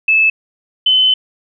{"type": "tone pair in turn", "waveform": "sine", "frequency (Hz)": [2614, 3041], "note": ["E7", "F#7"], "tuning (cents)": [-15, 47], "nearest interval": "minor third", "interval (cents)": 262, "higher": "second", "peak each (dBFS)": -8, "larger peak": "neither", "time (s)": [[0.08, 0.3], [0.86, 1.14]], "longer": "second", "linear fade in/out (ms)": 5, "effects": []}